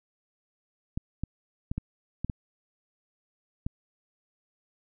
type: clicks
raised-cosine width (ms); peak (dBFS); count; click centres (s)
5; -18; 7; 0.975 / 1.236 / 1.715 / 1.78 / 2.246 / 2.298 / 3.665
effects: none